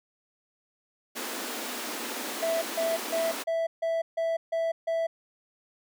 pink high-pass noise, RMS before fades -35 dBFS, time 1.15-3.44 s, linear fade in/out 20 ms, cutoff 220 Hz, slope 96 dB/octave
triangle tone bursts, 659.3 Hz, E5, in tune, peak -23 dBFS, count 8, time 2.42-5.07 s, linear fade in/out 10 ms, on 200 ms, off 150 ms
effects none

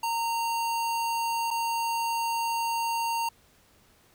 square tone with dropouts, 923 Hz, A#5, 17 cents flat, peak -27 dBFS, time 0.03-3.29 s, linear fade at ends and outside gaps 5 ms, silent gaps 1.506-1.51 s, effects pink hiss -61 dBFS RMS until 4.14 s

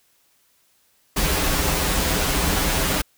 pink noise with comb filter, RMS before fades -21 dBFS, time 1.16-3.02 s, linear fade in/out 10 ms, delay 8.6 ms, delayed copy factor -0.8, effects white hiss -62 dBFS RMS until 3.17 s

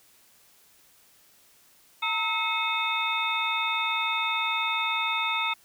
sine tone cluster, 911 / 1295 / 2177 / 2570 / 3631 Hz, A#5 / E6 / C#7 / E7 / A#7, -40 / -31 / -32 / -45 / -46 cents, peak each -31 dBFS, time 2.02-5.54 s, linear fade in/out 10 ms, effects white hiss -59 dBFS RMS until 5.64 s

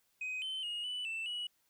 sine tone with pitch steps, 2514 / 3070 / 2871 / 2979 / 2664 / 2925 Hz, D#7 / G7 / F7 / F#7 / E7 / F#7, +17 / -37 / +47 / +11 / +18 / -21 cents, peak -34 dBFS, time 0.21-1.47 s, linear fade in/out 5 ms, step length 210 ms, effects tanh soft clip ceiling -35 dBFS + white hiss -75 dBFS RMS until 1.69 s

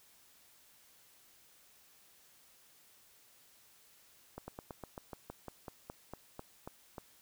slowing click train, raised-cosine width 1 ms, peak -29 dBFS, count 15, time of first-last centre 4.38-6.982 s, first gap 100 ms, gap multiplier 1.09, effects white hiss -64 dBFS RMS until 7.21 s

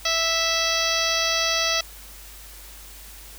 harmonic tone, 658 Hz, E5, 3 cents flat, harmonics 1 / 2 / 3 / 4 / 5 / 6 / 7 / 8 / 9, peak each -29 / -29 / -29 / -29 / -29 / -29 / -29 / -29 / -29 dBFS, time 0.05-1.81 s, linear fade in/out 5 ms, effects added 50 Hz sine -44 dBFS peak until 3.38 s + white hiss -44 dBFS RMS until 3.38 s

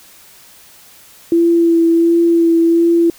sine tone with vibrato, 335.4 Hz, E4, 30 cents sharp, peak -8 dBFS, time 1.32-3.1 s, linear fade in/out 2 ms, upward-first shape sine, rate 1.4 Hz, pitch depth 17 cents each way, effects white hiss -43 dBFS RMS until 3.18 s

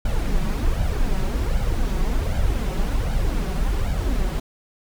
brown noise with flanger, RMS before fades -21 dBFS, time 0.05-4.4 s, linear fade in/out 5 ms, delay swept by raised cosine 1.3 to 5.4 ms, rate 1.3 Hz, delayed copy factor +0.65, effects none

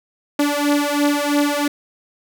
sawtooth beating tone pair, 288.7 / 291.7 Hz, D4 / D4, -30 / -12 cents, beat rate 3 Hz, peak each -15 dBFS, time 0.39-1.68 s, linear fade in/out 5 ms, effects none

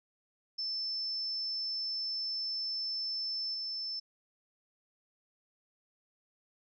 sine tone with level steps, 5290 Hz, E8, 5 cents sharp, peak -33 / -35 dBFS, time 0.58-4 s, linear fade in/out 10 ms, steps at 3.54 s, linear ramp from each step 5 ms, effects none

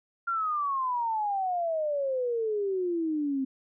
sine exponential sweep, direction down, 1396.9 to 261.6 Hz, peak -26 dBFS, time 0.27-3.45 s, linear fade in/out 10 ms, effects none

